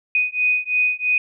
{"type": "beating tone pair", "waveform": "sine", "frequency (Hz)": [2489, 2492], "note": ["D#7", "D#7"], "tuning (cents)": [0, 2], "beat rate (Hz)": 3, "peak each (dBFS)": -20, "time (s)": [0.15, 1.18], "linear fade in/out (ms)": 2, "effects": []}